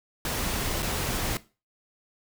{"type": "noise with dropouts", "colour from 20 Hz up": "pink", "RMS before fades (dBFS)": -29, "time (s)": [0.25, 1.37], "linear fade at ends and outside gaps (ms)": 1, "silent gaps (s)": [0.823, 0.828], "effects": ["noise-tail reverb RT60 0.3 s tail -17 dB re dry"]}